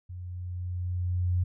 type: tone with level ramp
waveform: sine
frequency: 89.6 Hz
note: F2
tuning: 45 cents sharp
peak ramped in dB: -37 to -22 dBFS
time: 0.09-1.44 s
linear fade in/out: 10 ms
effects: none